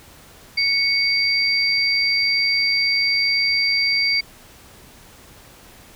sine tone pair together, 2217 / 4698 Hz, C#7 / D8, 0 / 0 cents, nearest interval octave + minor second, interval 1300 cents, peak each -19 dBFS, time 0.57-4.21 s, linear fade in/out 10 ms, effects pink hiss -46 dBFS RMS until 5.95 s

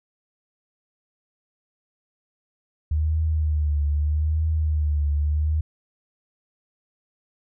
sine tone with vibrato, 76 Hz, D#2, 40 cents flat, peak -19 dBFS, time 2.91-5.61 s, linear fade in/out 5 ms, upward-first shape triangle, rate 0.8 Hz, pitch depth 81 cents each way, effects none

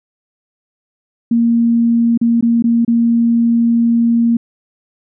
sine tone with dropouts, 233.1 Hz, A#3, in tune, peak -9 dBFS, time 1.31-4.37 s, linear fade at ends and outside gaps 5 ms, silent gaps 2.176-2.213 / 2.41-2.425 / 2.624-2.64 / 2.849-2.878 s, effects none

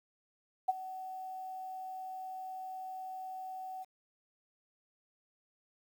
sine tone with ADSR envelope, 752 Hz, F#5, 28 cents sharp, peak -23 dBFS, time 0.68-3.85 s, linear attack 12 ms, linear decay 25 ms, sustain -17 dB, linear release 29 ms, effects 10-bit

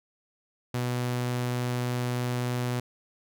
sawtooth tone, 123.3 Hz, B2, 2 cents flat, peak -23 dBFS, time 0.74-2.8 s, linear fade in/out 5 ms, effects none

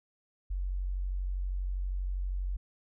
sine tone, 46.25 Hz, F#1, in tune, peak -30 dBFS, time 0.5-2.57 s, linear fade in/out 10 ms, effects none

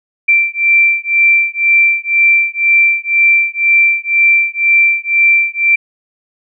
sine beating tone pair, 2349 / 2351 Hz, D7 / D7, 0 / +1 cents, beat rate 2 Hz, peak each -11 dBFS, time 0.28-5.76 s, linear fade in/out 10 ms, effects none

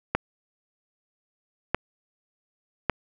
clicks, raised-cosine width 0.5 ms, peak -6 dBFS, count 3, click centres 0.15 / 1.746 / 2.897 s, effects none

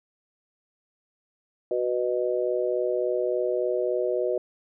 sine chord, B major, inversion second, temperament just, 370.4 / 493.9 / 617.4 Hz, F#4 / B4 / D#5, +2 / 0 / -14 cents, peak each -27 / -27 / -28 dBFS, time 1.71-4.38 s, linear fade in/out 2 ms, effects none

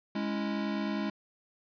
square chord, C# minor, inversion second, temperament equal, 207.7 / 277.2 / 329.6 Hz, G#3 / C#4 / E4, 0 / 0 / 0 cents, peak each -33 / -38 / -38 dBFS, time 0.15-1.1 s, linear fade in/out 5 ms, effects resampled to 11025 Hz + 10-bit

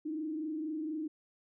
sine tone with frequency modulation, 311.1 Hz, D#4, in tune, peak -34 dBFS, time 0.05-1.08 s, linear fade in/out 10 ms, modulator 24.2 Hz, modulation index 0.64, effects none

